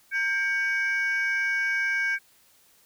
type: tone pair together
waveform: sine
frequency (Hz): 1587.2 / 2251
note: G6 / C#7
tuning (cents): +21 / +26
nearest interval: tritone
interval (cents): 605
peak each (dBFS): -23 / -25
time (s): 0.11-2.19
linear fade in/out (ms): 50
effects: tanh soft clip ceiling -20 dBFS + white hiss -60 dBFS RMS until 2.85 s